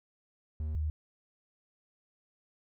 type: tone pair in turn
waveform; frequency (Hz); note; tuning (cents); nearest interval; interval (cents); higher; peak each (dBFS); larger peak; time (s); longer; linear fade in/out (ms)
triangle / sine; 77 / 76.71; D#2 / D#2; -17 / -24; unison; 7; first; -30 / -29; second; 0.6-0.75 / 0.75-0.9; neither; 0
effects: none